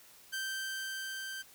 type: tone with level ramp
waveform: sawtooth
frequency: 1561 Hz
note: G6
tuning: 8 cents flat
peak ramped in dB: -31 to -36 dBFS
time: 0.32-1.43 s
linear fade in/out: 20 ms
effects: white hiss -58 dBFS RMS until 1.54 s